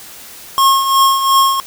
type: tone with tremolo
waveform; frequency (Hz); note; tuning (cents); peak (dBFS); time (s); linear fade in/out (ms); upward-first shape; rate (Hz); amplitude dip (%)
square; 1082; C#6; -42; -7; 0.58-1.6; 0; triangle; 2.8; 65
effects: white hiss -35 dBFS RMS until 1.66 s